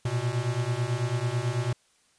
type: beating tone pair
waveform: square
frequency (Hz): 116.54 / 125.64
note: A#2 / B2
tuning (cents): 0 / +30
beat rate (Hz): 9.1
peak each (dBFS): -30 / -29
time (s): 0.05-1.73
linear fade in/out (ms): 5
effects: white hiss -65 dBFS RMS until 2.18 s + resampled to 22050 Hz